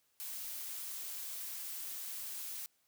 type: noise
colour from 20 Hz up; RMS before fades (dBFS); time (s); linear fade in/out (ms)
blue; -43; 0.2-2.66; 0
effects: white hiss -75 dBFS RMS until 2.87 s + high-pass 60 Hz 12 dB/octave